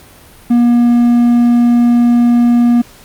triangle tone, 239.1 Hz, A#3, 44 cents sharp, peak -4 dBFS, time 0.5-2.82 s, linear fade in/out 10 ms, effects pink hiss -40 dBFS RMS until 3.04 s + Opus 48 kbps

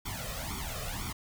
pink noise with flanger, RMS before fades -37 dBFS, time 0.05-1.13 s, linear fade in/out 10 ms, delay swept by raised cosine 0.88 to 1.66 ms, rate 2 Hz, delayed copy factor +1, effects none

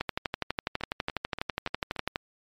two click trains, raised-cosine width 0.3 ms, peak -19 / -12 dBFS, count 5 / 27, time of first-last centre 0.81-1.963 / 0.01-2.159 s, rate 3.47 / 12.1 Hz, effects MP3 64 kbps

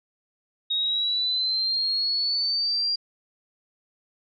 sine exponential sweep, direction up, 3754 to 4785 Hz, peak -22 dBFS, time 0.7-2.96 s, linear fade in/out 10 ms, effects none

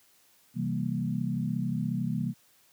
sine chord, C dominant seventh, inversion none, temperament equal, 130.81 / 164.81 / 196 / 233.1 Hz, C3 / E3 / G3 / Bb3, 0 / 0 / 0 / 0 cents, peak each -33 dBFS, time 0.54-2.34 s, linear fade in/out 50 ms, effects white hiss -63 dBFS RMS until 2.72 s + high-pass 60 Hz 12 dB/octave

